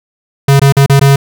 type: tone with dropouts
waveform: square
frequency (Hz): 138.59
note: C#3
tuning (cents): 0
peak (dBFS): -4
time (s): 0.48-1.16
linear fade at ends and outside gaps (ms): 5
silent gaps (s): 0.596-0.616 / 0.724-0.767 / 0.862-0.896 / 0.996-1.012
effects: none